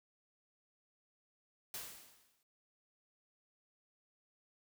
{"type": "noise with exponential decay", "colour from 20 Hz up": "white", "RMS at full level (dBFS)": -42, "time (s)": [1.74, 2.43], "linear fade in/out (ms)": 1, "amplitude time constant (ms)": 150, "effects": []}